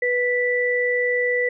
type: tone pair together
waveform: sine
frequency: 491.9 / 1971 Hz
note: B4 / B6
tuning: -7 / -4 cents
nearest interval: 2 octaves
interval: 2403 cents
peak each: -21 dBFS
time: 0.02-1.49 s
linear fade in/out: 5 ms
effects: none